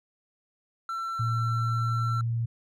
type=tone; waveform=triangle; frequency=1345 Hz; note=E6; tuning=34 cents sharp; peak=-28 dBFS; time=0.89-2.21 s; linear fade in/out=2 ms
type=tone with pitch glide; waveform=sine; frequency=115.1 to 116.17 Hz; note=A#2 to A#2; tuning=-22 to -6 cents; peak=-25 dBFS; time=1.19-2.46 s; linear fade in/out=10 ms; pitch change=+16 cents; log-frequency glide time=1.4-2.12 s
effects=none